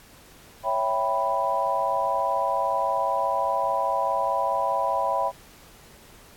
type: chord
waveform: sine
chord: C# half-diminished seventh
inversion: none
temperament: equal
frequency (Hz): 554.4 / 659.3 / 784 / 987.8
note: C#5 / E5 / G5 / B5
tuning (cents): 0 / 0 / 0 / 0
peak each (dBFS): -29 / -28 / -28 / -25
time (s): 0.63-5.32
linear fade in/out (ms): 50
effects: pink hiss -51 dBFS RMS until 6.36 s + AAC 64 kbps